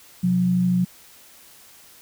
sine tone pair together, 127.63 / 180.5 Hz, C3 / F#3, -43 / -43 cents, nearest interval tritone, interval 600 cents, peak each -27 / -17 dBFS, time 0.23-0.85 s, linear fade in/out 10 ms, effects white hiss -49 dBFS RMS until 2.01 s

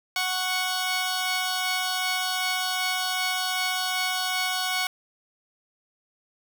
10% pulse tone pair together, 740 / 1108.7 Hz, F#5 / C#6, 0 / 0 cents, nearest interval perfect fifth, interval 700 cents, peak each -18 / -21 dBFS, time 0.16-4.87 s, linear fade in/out 2 ms, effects none

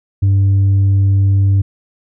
sine tone with tanh clipping, 98.1 Hz, G2, 2 cents sharp, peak -9 dBFS, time 0.22-1.62 s, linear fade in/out 10 ms, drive 2 dB, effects none

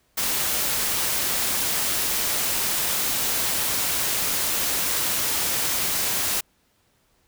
white noise, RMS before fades -24 dBFS, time 0.17-6.41 s, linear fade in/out 10 ms, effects pink hiss -65 dBFS RMS until 7.27 s

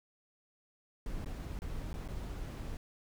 brown noise with dropouts, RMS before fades -40 dBFS, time 1.06-2.77 s, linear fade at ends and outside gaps 1 ms, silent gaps 1.246-1.259 / 1.59-1.619 / 1.93-1.94 / 2.078-2.086 s, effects none

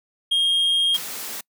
triangle tone, 3237 Hz, G#7, 45 cents flat, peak -15 dBFS, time 0.31-0.97 s, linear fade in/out 10 ms
white high-pass noise, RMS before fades -32 dBFS, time 0.94-1.41 s, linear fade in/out 5 ms, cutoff 140 Hz, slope 24 dB/octave
effects noise-tail reverb RT60 0.1 s tail -26 dB re dry

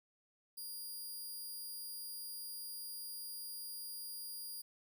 10% pulse tone, 4825 Hz, D8, 46 cents sharp, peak -37 dBFS, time 0.57-4.62 s, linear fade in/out 10 ms, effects none

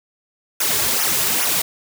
white noise with flanger, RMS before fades -19 dBFS, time 0.6-1.62 s, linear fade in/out 5 ms, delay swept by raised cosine 0.23 to 4.03 ms, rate 2.4 Hz, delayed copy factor -0.8, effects none

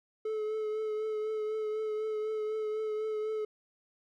triangle tone with vibrato, 431.6 Hz, A4, 33 cents flat, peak -29 dBFS, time 0.25-3.45 s, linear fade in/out 5 ms, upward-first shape triangle, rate 4 Hz, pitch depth 26 cents each way, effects none

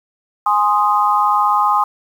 sine chord, Ab major, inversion none, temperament equal, 830.6 / 1046.5 / 1244.5 Hz, Ab5 / C6 / Eb6, 0 / 0 / 0 cents, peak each -16 dBFS, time 0.46-1.84 s, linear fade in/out 5 ms, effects 7-bit

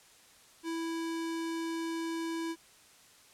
square tone, 329.6 Hz, E4, in tune, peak -34 dBFS, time 0.63-2.56 s, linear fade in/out 50 ms, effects white hiss -59 dBFS RMS until 3.33 s + low-pass 10000 Hz 12 dB/octave

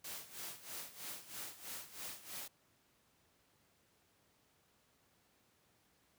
white noise with tremolo, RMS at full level -45 dBFS, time 0.04-2.48 s, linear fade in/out 5 ms, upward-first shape sine, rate 3.1 Hz, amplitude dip 80%, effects pink hiss -73 dBFS RMS until 6.18 s + high-pass 80 Hz 12 dB/octave

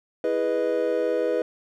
triangle chord, E major seventh, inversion none, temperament equal, 329.6 / 415.3 / 493.9 / 622.3 Hz, E4 / G#4 / B4 / D#5, 0 / 0 / 0 / 0 cents, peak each -28 / -26 / -22 / -27 dBFS, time 0.24-1.42 s, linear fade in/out 2 ms, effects none

